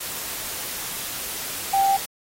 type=tone in noise; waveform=sine; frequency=784 Hz; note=G5; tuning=in tune; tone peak=-16 dBFS; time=1.73-1.97 s; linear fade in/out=10 ms; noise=white; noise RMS=-31 dBFS; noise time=0-2.06 s; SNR=+12 dB; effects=AAC 48 kbps